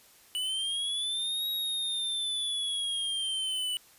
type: linear two-way sweep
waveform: square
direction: up then down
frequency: 2960 to 3809 to 2960 Hz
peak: -30 dBFS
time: 0.35-3.77 s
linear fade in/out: 0 ms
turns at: 1.48 s
effects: white hiss -58 dBFS RMS until 3.98 s + resampled to 32000 Hz

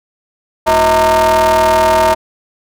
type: ring-modulated tone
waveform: 45% pulse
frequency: 137.6 Hz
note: C#3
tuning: 12 cents flat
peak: -5 dBFS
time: 0.66-2.15 s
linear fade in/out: 20 ms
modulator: 777 Hz
effects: none

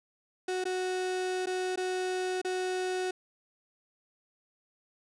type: tone with dropouts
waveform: 35% pulse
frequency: 369.1 Hz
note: F#4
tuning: 4 cents flat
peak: -28 dBFS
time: 0.48-3.11 s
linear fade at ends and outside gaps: 5 ms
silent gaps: 0.641-0.653 / 1.459-1.469 / 1.759-1.774 / 2.416-2.447 s
effects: resampled to 22050 Hz

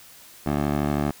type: tone with band-pass filter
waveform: 15% pulse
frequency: 72.8 Hz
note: D2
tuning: 15 cents flat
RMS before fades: -24 dBFS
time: 0.46-1.11 s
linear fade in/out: 5 ms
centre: 480 Hz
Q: 0.51
effects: white hiss -48 dBFS RMS until 1.2 s

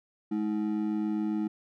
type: ring-modulated tone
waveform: triangle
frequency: 265 Hz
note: C4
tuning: 22 cents sharp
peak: -22 dBFS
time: 0.31-1.48 s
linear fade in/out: 10 ms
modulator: 53.7 Hz
effects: none

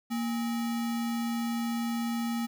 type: tone with sample-and-hold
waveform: sine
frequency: 233.1 Hz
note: A#3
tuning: in tune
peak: -28 dBFS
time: 0.1-2.47 s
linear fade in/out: 20 ms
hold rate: 1050 Hz
effects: none

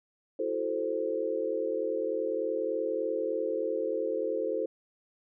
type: chord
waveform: sine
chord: F# half-diminished seventh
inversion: third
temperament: equal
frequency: 329.6 / 370 / 440 / 523.3 Hz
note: E4 / F#4 / A4 / C5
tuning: 0 / 0 / 0 / 0 cents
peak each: -36 / -37 / -32 / -32 dBFS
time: 0.39-4.66 s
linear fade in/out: 5 ms
effects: none

